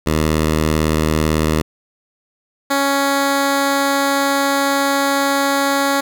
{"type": "tone pair in turn", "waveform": "10% pulse", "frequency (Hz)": [78, 278], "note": ["D#2", "C#4"], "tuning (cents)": [5, 5], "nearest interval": "octave + minor seventh", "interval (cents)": 2200, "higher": "second", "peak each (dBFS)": -6, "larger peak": "neither", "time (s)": [[0.06, 1.62], [2.7, 6.01]], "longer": "second", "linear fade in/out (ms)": 10, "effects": []}